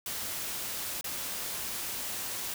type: noise with dropouts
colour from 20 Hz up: white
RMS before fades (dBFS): -36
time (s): 0.06-2.54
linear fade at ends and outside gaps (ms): 2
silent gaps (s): 1.011-1.042
effects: none